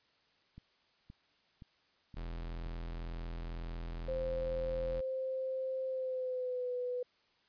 click train, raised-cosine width 5 ms, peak -38 dBFS, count 5, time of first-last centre 0.58-2.663 s, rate 1.92 Hz
45% pulse tone, 42 Hz, E1, 33 cents sharp, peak -39 dBFS, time 2.16-5.01 s, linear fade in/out 10 ms
sine tone with pitch glide, 523.3 to 495.6 Hz, C5 to B4, 0 to +6 cents, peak -34 dBFS, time 4.08-7.03 s, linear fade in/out 5 ms, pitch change -94 cents, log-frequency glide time 5.87-6.72 s
effects white hiss -71 dBFS RMS until 7.48 s + resampled to 11025 Hz

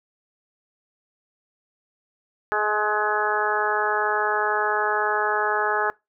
harmonic tone with a mistuned harmonic, 211 Hz, G#3, 28 cents sharp, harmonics 2 / 3 / 4 / 5 / 6 / 7 / 8, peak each -27 / -32 / -26 / -31 / -27 / -28 / -27 dBFS, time 2.52-5.9 s, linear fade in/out 0 ms, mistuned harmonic 7, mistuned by +16 cents, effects noise-tail reverb RT60 0.2 s tail -22 dB re dry

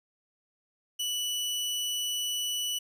sawtooth tone, 2960 Hz, F#7, in tune, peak -26 dBFS, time 0.99-2.79 s, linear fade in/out 10 ms, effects resampled to 32000 Hz + 11-bit

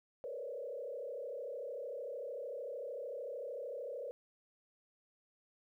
sine tone with frequency modulation, 523.3 Hz, C5, in tune, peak -40 dBFS, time 0.24-4.11 s, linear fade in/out 0 ms, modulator 33.3 Hz, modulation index 1.9, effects 13-bit

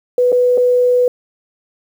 sine tone with dropouts, 494.7 Hz, B4, 3 cents sharp, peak -9 dBFS, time 0.18-1.08 s, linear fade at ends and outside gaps 2 ms, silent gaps 0.32-0.326 / 0.575-0.579 s, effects 7-bit

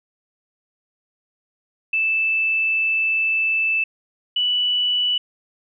sine tone pair in turn, 2637 / 2960 Hz, E7 / F#7, 0 / 0 cents, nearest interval major second, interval 200 cents, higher second, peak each -17 dBFS, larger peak neither, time 1.93-3.84 / 4.36-5.18 s, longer first, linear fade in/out 5 ms, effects none

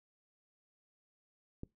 click, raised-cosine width 3 ms, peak -29 dBFS, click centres 1.634 s, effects noise-tail reverb RT60 0.2 s tail -23 dB re dry

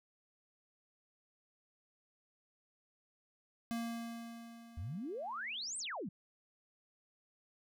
square tone with exponential decay, 232 Hz, A#3, 8 cents flat, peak -36 dBFS, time 3.71-5.88 s, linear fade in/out 0 ms, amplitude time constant 470 ms
sine exponential two-way sweep, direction up then down, 74 to 8930 to 156.4 Hz, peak -39 dBFS, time 4.77-6.09 s, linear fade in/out 5 ms, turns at 5.78 s
effects none

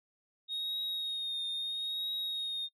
sine tone with vibrato, 3729 Hz, A#7, in tune, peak -31 dBFS, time 0.48-2.69 s, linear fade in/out 50 ms, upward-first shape triangle, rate 0.76 Hz, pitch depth 36 cents each way, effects noise-tail reverb RT60 0.1 s tail -21 dB re dry + tanh soft clip ceiling -32 dBFS

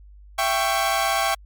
sawtooth chord, C# diminished, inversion first, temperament equal with one note detuned, 667.7 / 784 / 1108.7 Hz, E5 / G5 / C#6, +22 / 0 / 0 cents, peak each -21 / -19 / -21 dBFS, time 0.38-1.35 s, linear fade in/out 10 ms, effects added 50 Hz sine -43 dBFS peak until 1.45 s + MP3 96 kbps

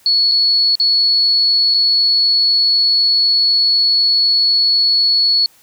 sine tone with dropouts, 4392 Hz, C#8, 17 cents flat, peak -10 dBFS, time 0.06-5.46 s, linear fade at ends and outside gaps 1 ms, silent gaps 0.314-0.318 / 0.754-0.799 / 1.74-1.744 s, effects white hiss -50 dBFS RMS until 5.62 s

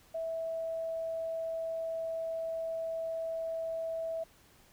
sine tone, 654 Hz, E5, 14 cents flat, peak -33 dBFS, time 0.14-4.24 s, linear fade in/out 10 ms, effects pink hiss -62 dBFS RMS until 4.72 s

